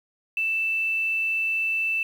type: tone with quantisation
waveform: sine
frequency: 2652 Hz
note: E7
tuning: 10 cents sharp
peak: -22 dBFS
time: 0.37-2.03 s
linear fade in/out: 2 ms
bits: 8
effects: none